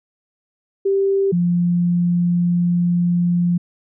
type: tone pair in turn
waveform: sine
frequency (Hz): 392 / 174.62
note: G4 / F3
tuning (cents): 0 / 0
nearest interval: octave + major second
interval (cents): 1400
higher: first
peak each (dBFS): -14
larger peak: neither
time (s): 0.85-1.32 / 1.32-3.58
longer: second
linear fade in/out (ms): 10
effects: none